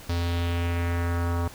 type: tone with low-pass filter sweep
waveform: square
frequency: 85.9 Hz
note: F2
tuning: 28 cents flat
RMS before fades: -26 dBFS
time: 0.09-1.48 s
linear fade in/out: 5 ms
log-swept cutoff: 4900 to 1100 Hz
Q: 2.1
effects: pink hiss -45 dBFS RMS until 1.54 s